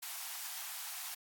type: high-pass noise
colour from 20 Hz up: white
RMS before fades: -43 dBFS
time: 0.02-1.15 s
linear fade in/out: 10 ms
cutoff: 680 Hz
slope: 96 dB/octave
effects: AAC 64 kbps